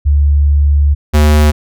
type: tone pair in turn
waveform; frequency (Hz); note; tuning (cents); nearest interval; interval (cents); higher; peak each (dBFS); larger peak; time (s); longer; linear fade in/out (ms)
sine / square; 72.2 / 75.29; D2 / D2; -29 / +44; minor second; 73; second; -6; neither; 0.05-0.95 / 1.13-1.52; first; 20
effects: none